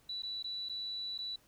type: tone with dropouts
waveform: sine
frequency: 3951 Hz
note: B7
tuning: in tune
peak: -37 dBFS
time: 0.09-1.36 s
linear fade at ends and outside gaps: 5 ms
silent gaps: 0.222-0.232 / 0.427-0.442 / 0.688-0.695 / 1.179-1.187 s
effects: pink hiss -67 dBFS RMS until 1.47 s